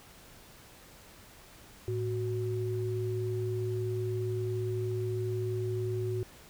sine tone pair together, 110 / 370 Hz, A2 / F#4, 0 / 0 cents, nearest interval octave + major sixth, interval 2100 cents, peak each -32 / -33 dBFS, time 1.88-6.23 s, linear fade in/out 0 ms, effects pink hiss -54 dBFS RMS until 6.49 s

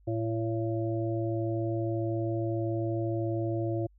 harmonic tone, 112.7 Hz, A2, 42 cents sharp, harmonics 1 / 3 / 5 / 6, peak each -31 / -31 / -37 / -39 dBFS, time 0.07-3.87 s, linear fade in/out 10 ms, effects added 50 Hz sine -57 dBFS peak until 3.98 s

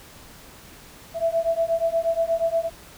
sine beating tone pair, 659.3 / 667.7 Hz, E5 / E5, 0 / +22 cents, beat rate 8.4 Hz, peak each -23 dBFS, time 1.14-2.7 s, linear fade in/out 50 ms, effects pink hiss -46 dBFS RMS until 2.97 s

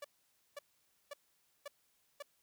sawtooth tone bursts, 576 Hz, D5, 34 cents flat, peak -39 dBFS, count 5, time 0.02-2.225 s, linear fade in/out 5 ms, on 25 ms, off 520 ms, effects white hiss -75 dBFS RMS until 2.42 s

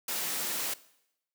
white high-pass noise, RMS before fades -33 dBFS, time 0.08-0.74 s, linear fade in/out 5 ms, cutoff 160 Hz, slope 24 dB/octave, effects noise-tail reverb RT60 0.8 s tail -19 dB re dry

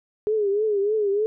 sine tone with vibrato, 415.3 Hz, G#4, in tune, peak -19 dBFS, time 0.27-1.26 s, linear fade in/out 0 ms, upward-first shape triangle, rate 3.3 Hz, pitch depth 110 cents each way, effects none

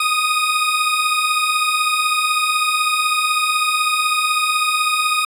20% pulse beating tone pair, 1231 / 1247 Hz, D#6 / D#6, -19 / +3 cents, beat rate 16 Hz, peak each -17 / -12 dBFS, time 0-5.25 s, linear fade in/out 5 ms, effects resampled to 32000 Hz

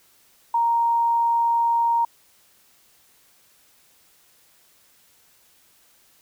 sine tone, 932.3 Hz, A#5, in tune, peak -17 dBFS, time 0.54-2.05 s, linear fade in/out 5 ms, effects white hiss -58 dBFS RMS until 6.21 s

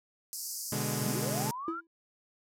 pink band-pass noise, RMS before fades -39 dBFS, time 0.33-1.51 s, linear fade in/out 0 ms, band 4700 to 15000 Hz, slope 96 dB/octave
sawtooth chord, G# diminished, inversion first, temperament equal, 123.47 / 146.83 / 207.7 Hz, B2 / D3 / G#3, 0 / 0 / 0 cents, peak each -32 dBFS, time 0.72-1.51 s, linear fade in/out 5 ms
sine linear sweep, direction up, 94.7 to 1431 Hz, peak -36 dBFS, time 1.01-1.81 s, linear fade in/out 20 ms
triangle tone with exponential decay, 331 Hz, E4, 7 cents sharp, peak -26 dBFS, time 1.68-1.87 s, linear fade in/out 2 ms, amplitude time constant 40 ms
effects none

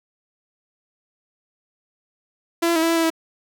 sawtooth tone with pitch steps, 336.8 / 339 / 321.9 / 330.9 / 332.8 / 329.1 / 325.3 Hz, E4 / E4 / E4 / E4 / E4 / E4 / E4, +37 / +49 / -41 / +7 / +17 / -3 / -23 cents, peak -13 dBFS, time 2.62-3.103 s, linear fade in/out 10 ms, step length 69 ms, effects none

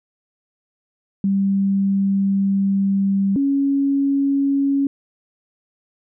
sine tone pair in turn, 196.2 / 277.5 Hz, G3 / C#4, +2 / +2 cents, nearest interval tritone, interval 600 cents, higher second, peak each -15 dBFS, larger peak neither, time 1.24-3.36 / 3.36-4.87 s, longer first, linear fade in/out 2 ms, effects none

